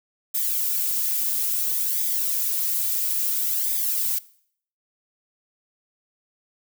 violet noise with flanger, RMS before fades -24 dBFS, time 0.34-4.19 s, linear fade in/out 10 ms, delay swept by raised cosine 0.7 to 3.2 ms, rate 0.59 Hz, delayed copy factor -0.6, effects noise-tail reverb RT60 0.6 s tail -20 dB re dry

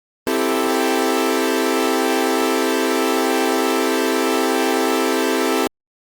sawtooth chord, A minor seventh, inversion first, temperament equal, 261.6 / 329.6 / 392 / 440 Hz, C4 / E4 / G4 / A4, 0 / 0 / 0 / 0 cents, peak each -18 dBFS, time 0.27-5.67 s, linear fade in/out 0 ms, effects Opus 24 kbps

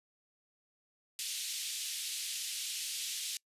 pink band-pass noise, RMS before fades -39 dBFS, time 1.19-3.37 s, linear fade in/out 0 ms, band 2900 to 12000 Hz, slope 24 dB/octave, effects noise-tail reverb RT60 0.1 s tail -25 dB re dry + resampled to 32000 Hz

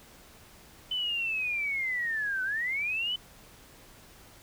sine linear two-way sweep, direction down then up, 3043 to 1496 to 3043 Hz, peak -28 dBFS, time 0.91-3.16 s, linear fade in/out 5 ms, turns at 2.43 s, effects pink hiss -54 dBFS RMS until 4.42 s

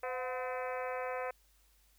harmonic tone with a mistuned harmonic, 255.2 Hz, C4, 43 cents flat, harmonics 2 / 3 / 4 / 5 / 6 / 7 / 8 / 9 / 10, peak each -38 / -42 / -44 / -46 / -48 / -49 / -50 / -51 / -52 dBFS, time 0.03-1.31 s, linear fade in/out 5 ms, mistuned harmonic 3, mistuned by -72 cents, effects added 50 Hz sine -67 dBFS peak until 1.98 s + white hiss -70 dBFS RMS until 1.98 s

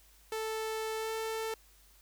sawtooth tone with pitch glide, 440 to 444.1 Hz, A4 to A4, 0 to +16 cents, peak -30 dBFS, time 0.32-1.54 s, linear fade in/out 2 ms, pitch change +16 cents, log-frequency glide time 0.97-1.11 s, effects added 50 Hz sine -62 dBFS peak until 2.01 s + white hiss -63 dBFS RMS until 2.01 s

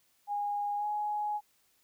sine tone with pitch glide, 820 to 836.7 Hz, G#5 to G#5, -22 to +13 cents, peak -30 dBFS, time 0.27-1.41 s, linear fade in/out 50 ms, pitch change +35 cents, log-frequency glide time 0.77-0.86 s, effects white hiss -70 dBFS RMS until 1.83 s

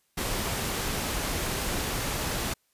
pink noise, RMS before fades -30 dBFS, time 0.17-2.54 s, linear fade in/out 10 ms, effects white hiss -71 dBFS RMS until 2.73 s + resampled to 32000 Hz

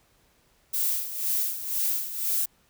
violet noise with tremolo, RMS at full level -25 dBFS, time 0.73-2.46 s, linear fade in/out 10 ms, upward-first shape sine, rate 2 Hz, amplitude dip 70%, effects pink hiss -64 dBFS RMS until 2.69 s

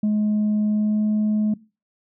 sine tone with pitch glide, 211.2 to 212.8 Hz, G#3 to G#3, +29 to +42 cents, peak -15 dBFS, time 0.03-1.54 s, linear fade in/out 5 ms, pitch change +13 cents, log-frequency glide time 0.68-1.04 s, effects noise-tail reverb RT60 0.3 s tail -21 dB re dry + tanh soft clip ceiling -16 dBFS

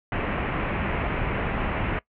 pink low-pass noise, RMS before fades -27 dBFS, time 0.12-1.99 s, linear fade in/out 2 ms, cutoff 2700 Hz, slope 48 dB/octave, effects noise-tail reverb RT60 0.1 s tail -20 dB re dry

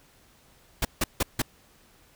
pink noise bursts, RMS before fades -24 dBFS, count 4, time 0.82-1.42 s, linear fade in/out 5 ms, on 30 ms, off 160 ms, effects pink hiss -59 dBFS RMS until 2.15 s

